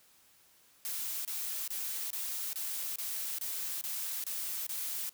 blue noise bursts, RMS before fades -37 dBFS, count 10, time 0.85-5.093 s, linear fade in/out 0 ms, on 400 ms, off 27 ms, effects white hiss -64 dBFS RMS until 5.13 s

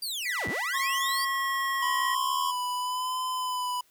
sawtooth linear two-way sweep, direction down then up, 4809 to 65.41 to 4809 Hz, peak -28 dBFS, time 0.02-1.25 s, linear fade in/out 5 ms, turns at 0.48 s
sine tone with pitch glide, 1967 to 1913.2 Hz, B6 to A#6, -7 to +44 cents, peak -30 dBFS, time 0.25-2.15 s, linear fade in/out 10 ms, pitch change -49 cents, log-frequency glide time 0.54-1.9 s
square tone, 1081 Hz, C#6, 44 cents flat, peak -29 dBFS, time 0.73-2.52 s, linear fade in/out 20 ms
square tone with vibrato, 1005 Hz, B5, 30 cents sharp, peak -29 dBFS, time 1.82-3.81 s, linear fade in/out 5 ms, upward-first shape sine, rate 0.88 Hz, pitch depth 25 cents each way
effects white hiss -64 dBFS RMS until 3.9 s

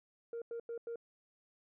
sine tone bursts, 466.2 Hz, A#4, in tune, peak -37 dBFS, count 4, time 0.33-0.958 s, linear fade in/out 2 ms, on 88 ms, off 92 ms, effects tanh soft clip ceiling -37 dBFS

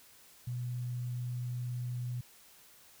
sine tone, 123 Hz, B2, 7 cents flat, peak -34 dBFS, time 0.47-2.21 s, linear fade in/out 5 ms, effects white hiss -59 dBFS RMS until 3 s

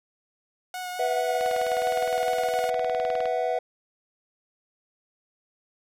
sawtooth tone with vibrato, 729 Hz, F#5, 26 cents flat, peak -28 dBFS, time 0.74-2.7 s, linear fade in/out 2 ms, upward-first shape sine, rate 4.6 Hz, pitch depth 16 cents each way
triangle chord, B suspended fourth, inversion none, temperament just, 493.9 / 658.5 / 740.8 Hz, B4 / E5 / F#5, 0 / -2 / +2 cents, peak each -26 dBFS, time 0.99-3.59 s, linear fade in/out 5 ms
click train, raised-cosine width 0.3 ms, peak -20 dBFS, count 37, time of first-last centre 1.41-3.256 s, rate 19.5 Hz
effects none

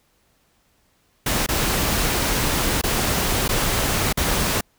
pink noise with dropouts, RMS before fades -21 dBFS, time 1.26-4.61 s, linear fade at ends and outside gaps 5 ms, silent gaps 1.464-1.487 / 2.815-2.836 / 3.48-3.49 / 4.128-4.172 s, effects pink hiss -63 dBFS RMS until 4.78 s

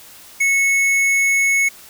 triangle tone with tanh clipping, 2200 Hz, C#7, 14 cents flat, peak -15 dBFS, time 0.4-1.69 s, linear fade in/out 10 ms, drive 17 dB, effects white hiss -42 dBFS RMS until 1.89 s

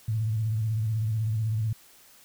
sine tone with vibrato, 110 Hz, A2, in tune, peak -24 dBFS, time 0.08-1.73 s, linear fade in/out 5 ms, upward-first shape square, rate 16 Hz, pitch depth 55 cents each way, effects white hiss -55 dBFS RMS until 2.24 s

